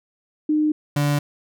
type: tone pair in turn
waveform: sine / 35% pulse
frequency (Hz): 304.7 / 145.34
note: D#4 / D3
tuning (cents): -36 / -18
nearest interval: octave + minor second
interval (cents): 1282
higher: first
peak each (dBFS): -16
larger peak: neither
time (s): 0.49-0.72 / 0.96-1.19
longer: neither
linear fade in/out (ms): 5
effects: none